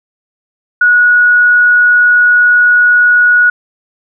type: tone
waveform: sine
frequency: 1459 Hz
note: F#6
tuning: 25 cents flat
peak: -4 dBFS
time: 0.81-3.5 s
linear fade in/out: 5 ms
effects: none